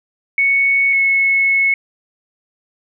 sine tone pair in turn, 2217 / 2193 Hz, C#7 / C#7, 0 / -19 cents, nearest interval unison, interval 19 cents, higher first, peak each -11 dBFS, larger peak neither, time 0.38-0.93 / 0.93-1.74 s, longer second, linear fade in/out 2 ms, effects none

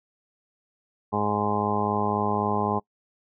harmonic tone, 103.83 Hz, G#2, in tune, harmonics 1 / 2 / 3 / 4 / 5 / 6 / 7 / 8 / 9 / 10, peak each -33 / -29 / -36 / -30 / -37 / -35 / -34 / -28 / -35 / -30 dBFS, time 1.12-2.8 s, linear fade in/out 20 ms, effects noise-tail reverb RT60 0.1 s tail -24 dB re dry

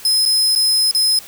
sawtooth tone with dropouts, 5100 Hz, D#8, 42 cents sharp, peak -10 dBFS, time 0.05-1.19 s, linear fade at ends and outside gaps 2 ms, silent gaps 0.254-0.259 / 0.552-0.559 / 0.912-0.948 s, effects white hiss -38 dBFS RMS until 1.27 s

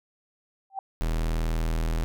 sine tone with exponential growth, 778 Hz, G5, 13 cents flat, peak -25 dBFS, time 0.7-0.79 s, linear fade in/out 2 ms, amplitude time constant 19 ms
45% pulse tone, 40.43 Hz, E1, 33 cents flat, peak -24 dBFS, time 1.01-2.04 s, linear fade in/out 0 ms
effects none

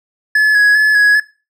triangle tone with vibrato, 1694 Hz, G#6, 34 cents sharp, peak -5 dBFS, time 0.35-1.2 s, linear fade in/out 5 ms, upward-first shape square, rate 2.5 Hz, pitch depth 22 cents each way, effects noise-tail reverb RT60 0.3 s tail -18 dB re dry

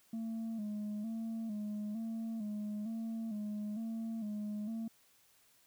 sine tone with vibrato, 217.2 Hz, A3, 22 cents flat, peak -34 dBFS, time 0.13-4.88 s, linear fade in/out 5 ms, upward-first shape square, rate 1.1 Hz, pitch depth 63 cents each way, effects tanh soft clip ceiling -36 dBFS + white hiss -68 dBFS RMS until 5.66 s

